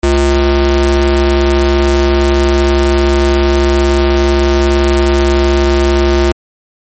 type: ring-modulated tone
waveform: square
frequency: 142.4 Hz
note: C#3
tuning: 47 cents sharp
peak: -5 dBFS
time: 0.03-6.32 s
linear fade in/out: 5 ms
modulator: 208 Hz
effects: MP3 32 kbps